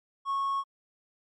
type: tone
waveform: triangle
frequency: 1100 Hz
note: C#6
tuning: 14 cents flat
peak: -24 dBFS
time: 0.25-0.64 s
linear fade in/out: 50 ms
effects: tanh soft clip ceiling -20 dBFS + MP3 48 kbps